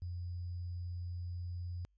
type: tone with sample-and-hold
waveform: sine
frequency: 88.1 Hz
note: F2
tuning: 16 cents sharp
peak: -38 dBFS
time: 0.02-1.85 s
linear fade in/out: 0 ms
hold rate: 4900 Hz
effects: added 50 Hz sine -70 dBFS peak until 1.97 s + resampled to 16000 Hz